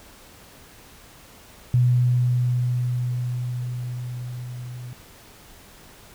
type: tone with level ramp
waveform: sine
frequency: 123.47 Hz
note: B2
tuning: in tune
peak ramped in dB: -14 to -33 dBFS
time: 1.74-4.93 s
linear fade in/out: 0 ms
effects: pink hiss -48 dBFS RMS until 6.14 s